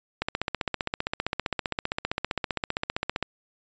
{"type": "click train", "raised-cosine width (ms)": 0.3, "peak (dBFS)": -10, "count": 47, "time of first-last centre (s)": [0.22, 3.227], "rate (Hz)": 15.3, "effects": ["resampled to 16000 Hz"]}